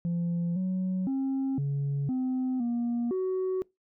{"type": "tone with pitch steps", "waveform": "sine", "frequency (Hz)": [171.7, 186, 268.5, 140.7, 257, 237.6, 373.9], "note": ["F3", "F#3", "C4", "C#3", "C4", "A#3", "F#4"], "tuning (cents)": [-29, 9, 45, 26, -31, 33, 18], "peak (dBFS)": -24, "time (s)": [0.05, 3.62], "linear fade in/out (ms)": 0, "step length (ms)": 510, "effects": ["noise-tail reverb RT60 0.2 s tail -25 dB re dry", "tanh soft clip ceiling -25 dBFS"]}